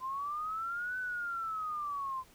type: linear two-way sweep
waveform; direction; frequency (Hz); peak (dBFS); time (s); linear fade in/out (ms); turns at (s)
sine; up then down; 1025 to 1514 to 1025; -34; 0-2.24; 50; 0.98
effects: pink hiss -61 dBFS RMS until 2.34 s